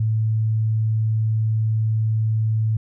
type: tone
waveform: sine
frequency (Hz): 110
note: A2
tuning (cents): 0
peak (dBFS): -17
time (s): 0-2.77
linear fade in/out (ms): 5
effects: none